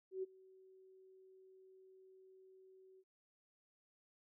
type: tone with ADSR envelope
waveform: sine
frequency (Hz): 377.7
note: F#4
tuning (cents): +36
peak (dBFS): -37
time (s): 0.11-3.04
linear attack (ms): 120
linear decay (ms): 22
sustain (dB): -24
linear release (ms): 48
effects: none